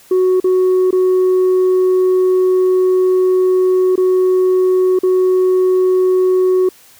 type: tone with dropouts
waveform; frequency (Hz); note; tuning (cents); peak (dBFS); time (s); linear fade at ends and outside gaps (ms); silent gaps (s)
sine; 370; F#4; 0; -7; 0.11-6.69; 5; 0.401-0.442 / 0.908-0.927 / 3.957-3.977 / 4.99-5.033
effects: tanh soft clip ceiling -8 dBFS + white hiss -45 dBFS RMS until 6.99 s